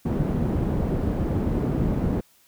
white low-pass noise, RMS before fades -24 dBFS, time 0.05-2.21 s, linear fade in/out 10 ms, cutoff 250 Hz, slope 12 dB/octave, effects white hiss -59 dBFS RMS until 2.47 s

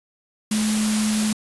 sine tone in noise, 214.6 Hz, A3, 43 cents flat, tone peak -19 dBFS, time 0.51-1.33 s, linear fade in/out 5 ms, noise white, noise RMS -26 dBFS, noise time 0.51-1.33 s, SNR +4 dB, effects resampled to 24000 Hz

